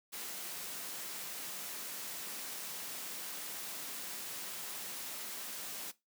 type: high-pass noise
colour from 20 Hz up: white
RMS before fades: -43 dBFS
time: 0.12-5.92 s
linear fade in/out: 20 ms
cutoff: 150 Hz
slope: 24 dB/octave
effects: noise-tail reverb RT60 0.2 s tail -18 dB re dry